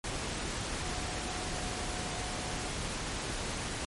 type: tone in noise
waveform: sine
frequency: 728 Hz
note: F#5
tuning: 28 cents flat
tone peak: -45 dBFS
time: 0.83-2.68 s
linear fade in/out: 2 ms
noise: pink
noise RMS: -36 dBFS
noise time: 0.04-3.85 s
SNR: -12 dB
effects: low-pass 11000 Hz 12 dB/octave + MP3 48 kbps